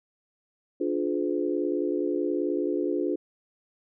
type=chord; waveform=sine; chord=D diminished seventh; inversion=none; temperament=just; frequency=293.7 / 352.4 / 422.9 / 507.5 Hz; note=D4 / F4 / Ab4 / Cb5; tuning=0 / +16 / +31 / +47 cents; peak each=-29 / -28 / -31 / -34 dBFS; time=0.8-3.16 s; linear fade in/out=10 ms; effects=none